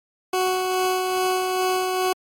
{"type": "tone with tremolo", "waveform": "20% pulse", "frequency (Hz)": 370.6, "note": "F#4", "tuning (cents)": 3, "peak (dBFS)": -14, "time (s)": [0.33, 2.13], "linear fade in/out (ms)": 5, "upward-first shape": "sine", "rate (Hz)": 2.4, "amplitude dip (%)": 30, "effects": ["MP3 64 kbps"]}